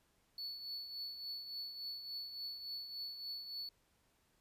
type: tone with tremolo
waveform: triangle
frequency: 4435 Hz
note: C#8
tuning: in tune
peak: -39 dBFS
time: 0.38-3.69 s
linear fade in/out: 2 ms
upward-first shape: triangle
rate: 3.5 Hz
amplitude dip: 60%
effects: pink hiss -75 dBFS RMS until 4.4 s + resampled to 32000 Hz